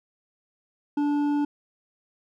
sine tone with hard clipping, 291.1 Hz, D4, 15 cents flat, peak -23 dBFS, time 0.97-1.45 s, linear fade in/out 5 ms, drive 7 dB, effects none

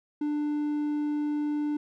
triangle tone, 296.5 Hz, D4, 17 cents sharp, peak -24 dBFS, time 0.21-1.77 s, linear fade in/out 5 ms, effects none

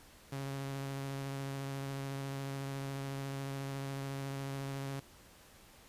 sawtooth tone with vibrato, 137.1 Hz, C#3, 19 cents flat, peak -34 dBFS, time 0.32-5 s, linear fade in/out 5 ms, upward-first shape triangle, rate 14 Hz, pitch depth 16 cents each way, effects pink hiss -59 dBFS RMS until 5.88 s + resampled to 32000 Hz

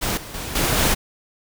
pink noise with level steps, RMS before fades -23 / -36 / -30 / -20 / -18 dBFS, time 0.01-0.95 s, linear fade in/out 20 ms, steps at 0.17 / 0.34 / 0.55 / 0.77 s, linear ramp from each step 5 ms, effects none

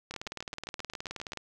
two click trains, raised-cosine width 0.2 ms, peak -22 / -20 dBFS, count 10 / 25, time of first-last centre 0.14-1.334 / 0.11-1.373 s, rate 7.54 / 19 Hz, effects none

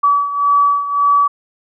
sine beating tone pair, 1144 / 1145.8 Hz, D6 / D6, -46 / -43 cents, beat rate 1.8 Hz, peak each -12 / -17 dBFS, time 0.03-1.28 s, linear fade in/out 10 ms, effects none

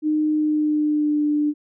sine tone with pitch glide, 306 to 297.1 Hz, D#4 to D4, -29 to +20 cents, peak -17 dBFS, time 0.02-1.54 s, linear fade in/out 50 ms, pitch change -51 cents, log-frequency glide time 0.31-1.24 s, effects none

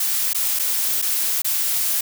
blue noise with dropouts, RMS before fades -21 dBFS, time 0-2.01 s, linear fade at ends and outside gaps 5 ms, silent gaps 0.333-0.346 / 0.59-0.594 / 1.018-1.023 / 1.42-1.445 s, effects none

